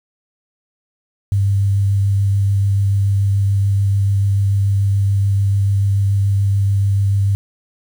sine tone with vibrato, 99.2 Hz, G2, 21 cents sharp, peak -12 dBFS, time 1.32-7.35 s, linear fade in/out 0 ms, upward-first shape sine, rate 6.9 Hz, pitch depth 12 cents each way, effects 7-bit

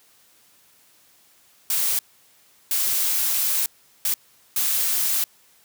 blue noise bursts at uneven times, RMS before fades -22 dBFS, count 4, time 1.7-1.99 / 2.71-3.66 / 4.05-4.14 / 4.56-5.24 s, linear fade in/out 2 ms, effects white hiss -57 dBFS RMS until 5.64 s + high-pass 80 Hz 12 dB/octave

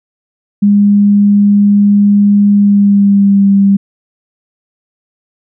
sine tone with pitch glide, 203.6 to 197.92 Hz, G#3 to G3, -34 to +17 cents, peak -4 dBFS, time 0.62-3.77 s, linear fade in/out 10 ms, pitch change -49 cents, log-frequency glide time 2.52-3.48 s, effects none

